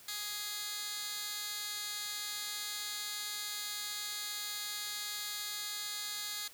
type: tone with high-pass filter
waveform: 15% pulse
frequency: 415.4 Hz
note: G#4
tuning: in tune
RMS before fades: -40 dBFS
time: 0.08-6.48 s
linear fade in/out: 5 ms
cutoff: 3300 Hz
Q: 1.1
effects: white hiss -56 dBFS RMS until 6.53 s